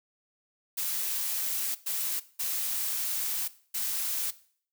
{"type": "noise bursts at uneven times", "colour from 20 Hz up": "blue", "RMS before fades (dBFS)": -31, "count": 4, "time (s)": [[0.77, 1.75], [1.86, 2.2], [2.39, 3.48], [3.74, 4.31]], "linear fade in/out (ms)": 10, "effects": ["noise-tail reverb RT60 0.5 s tail -17 dB re dry"]}